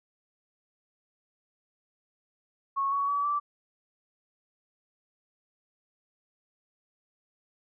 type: tone with pitch steps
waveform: sine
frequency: 1100 / 1121.2 / 1142.7 / 1164.7 Hz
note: C#6 / C#6 / D6 / D6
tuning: -14 / +19 / -48 / -15 cents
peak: -25 dBFS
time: 2.76-3.4 s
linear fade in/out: 20 ms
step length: 160 ms
effects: none